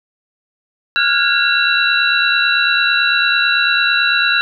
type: tone cluster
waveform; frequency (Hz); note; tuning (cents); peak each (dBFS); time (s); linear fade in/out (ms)
sine; 1397 / 1466 / 1639 / 2726 / 3932; F6 / F#6 / G#6 / F7 / B7; 0 / -16 / -23 / -43 / -8; -18; 0.96-4.41; 0
effects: none